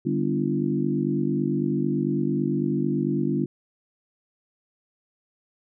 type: harmonic tone with a mistuned harmonic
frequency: 49 Hz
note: G1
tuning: in tune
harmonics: 3 / 4 / 5 / 6 / 7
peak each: -28 / -28 / -28 / -28 / -28 dBFS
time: 0.05-3.46 s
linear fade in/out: 10 ms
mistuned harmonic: 5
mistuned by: +35 cents
effects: none